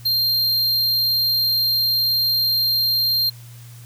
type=tone; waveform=square; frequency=4187 Hz; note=C8; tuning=in tune; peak=-17 dBFS; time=0.05-3.3 s; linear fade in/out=10 ms; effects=added 119 Hz sine -38 dBFS peak until 3.85 s + white hiss -48 dBFS RMS until 3.85 s